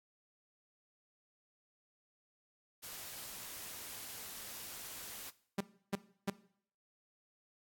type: noise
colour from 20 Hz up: white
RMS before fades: -47 dBFS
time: 2.82-5.31 s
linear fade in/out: 20 ms
type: tone bursts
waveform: sawtooth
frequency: 197.5 Hz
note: G3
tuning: 13 cents sharp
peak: -28 dBFS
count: 3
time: 5.58-6.301 s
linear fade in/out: 5 ms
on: 27 ms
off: 320 ms
effects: noise-tail reverb RT60 0.6 s tail -19 dB re dry + AAC 64 kbps